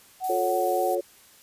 sine tone with vibrato, 744 Hz, F#5, 9 cents sharp, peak -25 dBFS, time 0.2-0.98 s, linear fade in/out 50 ms, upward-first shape sine, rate 3.5 Hz, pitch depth 11 cents each way
violet noise, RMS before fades -37 dBFS, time 0.24-0.95 s, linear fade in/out 0 ms
sine chord, F augmented, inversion none, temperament equal with one note detuned, 356.2 / 440 / 554.4 Hz, F4 / A4 / C#5, +34 / 0 / 0 cents, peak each -28 / -30 / -27 dBFS, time 0.29-1.01 s, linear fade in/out 10 ms
effects white hiss -54 dBFS RMS until 1.42 s + resampled to 32000 Hz

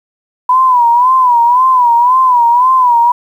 sine tone with vibrato, 987.8 Hz, B5, in tune, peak -5 dBFS, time 0.49-3.12 s, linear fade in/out 5 ms, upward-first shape sine, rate 1.9 Hz, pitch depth 97 cents each way, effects 7-bit

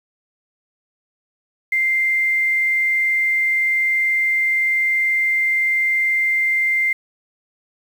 sine tone with quantisation, 2093 Hz, C7, in tune, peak -15 dBFS, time 1.72-6.93 s, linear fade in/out 5 ms, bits 7, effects none

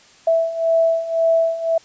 sine beating tone pair, 657 / 658.9 Hz, E5 / E5, -6 / -1 cents, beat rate 1.9 Hz, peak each -20 / -16 dBFS, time 0.27-1.78 s, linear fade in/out 5 ms, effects white hiss -49 dBFS RMS until 1.84 s + resampled to 16000 Hz

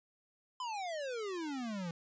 square exponential sweep, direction down, 1034 to 163.7 Hz, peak -38 dBFS, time 0.6-1.91 s, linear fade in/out 2 ms, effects resampled to 16000 Hz

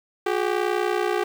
sawtooth ring-modulated tone, 390 Hz, G4, 9 cents flat, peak -14 dBFS, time 0.26-1.24 s, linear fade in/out 5 ms, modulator 30.2 Hz, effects low-pass 3000 Hz 12 dB/octave + 7-bit

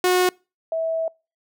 sawtooth / sine tone pair in turn, 363.9 / 651 Hz, F#4 / E5, -29 / -22 cents, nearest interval minor seventh, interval 1007 cents, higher second, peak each -12 / -21 dBFS, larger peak first, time 0.04-0.29 / 0.72-1.08 s, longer second, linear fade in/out 2 ms, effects noise-tail reverb RT60 0.3 s tail -26 dB re dry

